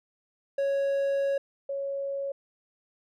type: tone pair in turn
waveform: triangle / sine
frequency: 554 / 554 Hz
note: C#5 / C#5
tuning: -1 / -1 cents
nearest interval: unison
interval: 0 cents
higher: neither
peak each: -22 / -29 dBFS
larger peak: first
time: 0.58-1.38 / 1.69-2.32 s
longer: first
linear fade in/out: 5 ms
effects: none